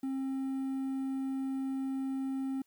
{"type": "tone with quantisation", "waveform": "triangle", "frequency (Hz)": 267.3, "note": "C4", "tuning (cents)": 37, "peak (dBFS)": -30, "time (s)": [0.03, 2.62], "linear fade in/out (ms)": 5, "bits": 10, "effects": ["white hiss -75 dBFS RMS until 2.66 s"]}